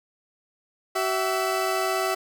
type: tone pair together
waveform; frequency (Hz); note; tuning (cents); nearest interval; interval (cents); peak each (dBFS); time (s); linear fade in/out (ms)
20% pulse; 378.8 / 659.3; F#4 / E5; +41 / 0; minor seventh; 959; -21; 0.95-2.15; 10
effects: none